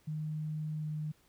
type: tone with pitch glide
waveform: sine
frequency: 154.1 to 152.95 Hz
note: D#3 to D#3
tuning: -16 to -29 cents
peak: -34 dBFS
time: 0.07-1.12 s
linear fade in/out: 10 ms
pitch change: -13 cents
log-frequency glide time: 0.79-0.87 s
effects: pink hiss -68 dBFS RMS until 1.28 s